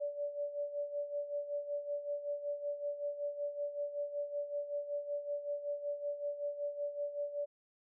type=tone with tremolo; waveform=sine; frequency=579 Hz; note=D5; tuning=25 cents flat; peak=-33 dBFS; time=0-7.46 s; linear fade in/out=20 ms; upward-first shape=sine; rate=5.3 Hz; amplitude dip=70%; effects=none